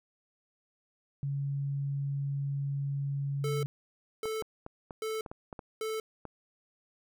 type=tone; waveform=sine; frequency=140 Hz; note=C#3; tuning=18 cents sharp; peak=-30 dBFS; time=1.23-3.66 s; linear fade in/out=0 ms
type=tone bursts; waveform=square; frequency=438.7 Hz; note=A4; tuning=5 cents flat; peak=-33 dBFS; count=4; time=3.44-6 s; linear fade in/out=2 ms; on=190 ms; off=600 ms
type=clicks; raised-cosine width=1 ms; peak=-27 dBFS; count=9; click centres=4.256 / 4.423 / 4.664 / 4.908 / 5.262 / 5.315 / 5.528 / 5.592 / 6.253 s
effects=none